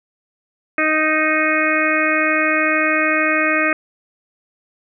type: harmonic tone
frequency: 311.1 Hz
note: D#4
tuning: in tune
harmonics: 1 / 2 / 4 / 5 / 6 / 7 / 8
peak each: -22 / -22 / -22 / -22 / -22 / -22 / -22 dBFS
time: 0.78-3.73 s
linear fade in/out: 2 ms
effects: none